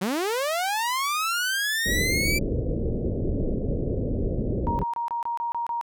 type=linear sweep; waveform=sawtooth; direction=up; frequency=172.7 to 2349 Hz; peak=-20 dBFS; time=0.01-2.39 s; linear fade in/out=10 ms
type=low-pass noise; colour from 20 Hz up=pink; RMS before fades=-26 dBFS; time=1.85-4.84 s; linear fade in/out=20 ms; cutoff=550 Hz; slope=48 dB/octave
type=tone bursts; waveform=sine; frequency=940 Hz; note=A#5; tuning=14 cents sharp; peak=-25 dBFS; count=8; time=4.67-5.812 s; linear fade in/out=0 ms; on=120 ms; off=26 ms
effects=none